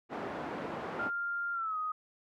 pink band-pass noise, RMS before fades -39 dBFS, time 0.09-1.11 s, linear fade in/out 50 ms, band 250 to 1300 Hz, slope 12 dB/octave
sine tone with pitch glide, 1396.9 to 1251.7 Hz, F6 to D#6, 0 to +10 cents, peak -32 dBFS, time 0.99-1.92 s, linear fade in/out 5 ms, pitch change -190 cents, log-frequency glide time 1.53-1.77 s
effects none

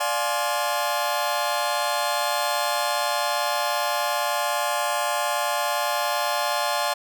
sawtooth chord, D half-diminished seventh, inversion none, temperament just, 587.3 / 704.8 / 845.8 / 1057.2 Hz, D5 / F5 / Ab5 / C6, 0 / +16 / +31 / +18 cents, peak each -24 dBFS, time 0-6.94 s, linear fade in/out 10 ms, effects none

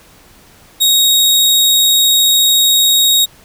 sawtooth tone, 3767 Hz, A#7, 17 cents sharp, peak -5 dBFS, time 0.8-3.26 s, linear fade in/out 20 ms, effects pink hiss -44 dBFS RMS until 3.44 s

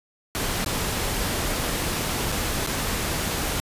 pink noise with dropouts, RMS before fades -26 dBFS, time 0.35-3.6 s, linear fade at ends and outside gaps 0 ms, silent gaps 0.646-0.661 / 2.319-2.323 / 2.664-2.672 s, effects resampled to 32000 Hz

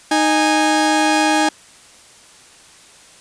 sawtooth tone pair together, 309.5 / 825.8 Hz, D#4 / G#5, -9 / -10 cents, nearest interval octave + perfect fourth, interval 1699 cents, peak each -12 dBFS, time 0.11-1.49 s, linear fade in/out 5 ms, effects white hiss -45 dBFS RMS until 3.2 s + resampled to 22050 Hz

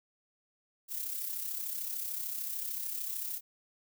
violet noise with amplitude modulation, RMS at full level -35 dBFS, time 0.88-3.41 s, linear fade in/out 50 ms, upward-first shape sine, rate 33.4 Hz, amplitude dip 50%, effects none

